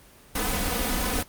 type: noise with comb filter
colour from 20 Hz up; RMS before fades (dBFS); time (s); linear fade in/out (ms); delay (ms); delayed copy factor
pink; -26; 0.35-1.23; 5; 4; +0.95
effects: pink hiss -52 dBFS RMS until 1.28 s + Opus 24 kbps